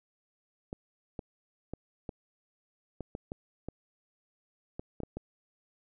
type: clicks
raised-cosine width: 2 ms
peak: -24 dBFS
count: 12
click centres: 0.729 / 1.192 / 1.736 / 2.092 / 3.007 / 3.151 / 3.319 / 3.686 / 4.795 / 5.003 / 5.034 / 5.17 s
effects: none